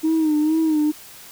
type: tone with vibrato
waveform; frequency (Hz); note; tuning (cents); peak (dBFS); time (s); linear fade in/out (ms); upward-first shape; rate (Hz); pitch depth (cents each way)
sine; 311.1; D#4; 0; -14; 0.03-0.92; 20; sine; 2.2; 64
effects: tanh soft clip ceiling -13 dBFS + white hiss -42 dBFS RMS until 1.31 s